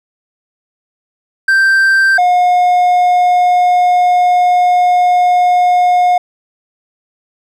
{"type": "tone pair in turn", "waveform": "triangle", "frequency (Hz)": [1568, 718.1], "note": ["G6", "F5"], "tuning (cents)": [0, 48], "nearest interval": "octave + major second", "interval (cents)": 1352, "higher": "first", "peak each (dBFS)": -5, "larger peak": "neither", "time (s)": [[1.48, 2.18], [2.18, 6.18]], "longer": "second", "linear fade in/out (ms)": 5, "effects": []}